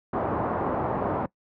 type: low-pass noise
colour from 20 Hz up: white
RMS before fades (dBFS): -27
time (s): 0.13-1.26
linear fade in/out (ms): 5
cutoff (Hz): 1000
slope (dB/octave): 24
effects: noise-tail reverb RT60 0.1 s tail -21 dB re dry + high-pass 80 Hz 12 dB/octave